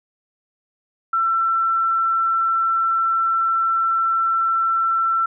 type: tone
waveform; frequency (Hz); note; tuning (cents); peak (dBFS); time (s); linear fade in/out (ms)
sine; 1343; E6; +32; -16; 1.13-5.26; 5
effects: none